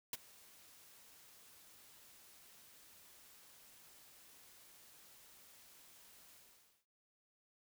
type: noise with ADSR envelope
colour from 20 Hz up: white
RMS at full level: -38 dBFS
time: 0.13-6.86 s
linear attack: 3 ms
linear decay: 25 ms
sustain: -24 dB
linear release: 520 ms
effects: none